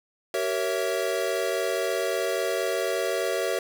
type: chord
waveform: square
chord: G diminished seventh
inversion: none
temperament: equal with one note detuned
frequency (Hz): 382.4 / 466.2 / 554.4 / 659.3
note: G4 / Bb4 / Db5 / Fb5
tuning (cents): -43 / 0 / 0 / 0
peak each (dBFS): -31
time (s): 0.34-3.59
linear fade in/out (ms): 2
effects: none